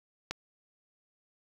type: click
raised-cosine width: 0.2 ms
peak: -16 dBFS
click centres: 0.31 s
effects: 8-bit